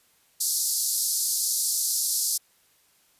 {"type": "band-pass noise", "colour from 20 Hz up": "white", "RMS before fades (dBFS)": -26, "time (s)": [0.4, 2.38], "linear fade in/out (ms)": 10, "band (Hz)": [4400, 13000], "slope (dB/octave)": 48, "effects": ["white hiss -63 dBFS RMS until 3.19 s", "resampled to 32000 Hz"]}